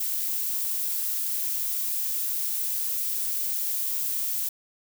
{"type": "noise", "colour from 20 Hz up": "violet", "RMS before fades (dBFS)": -28, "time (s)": [0, 4.49], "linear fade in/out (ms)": 5, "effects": []}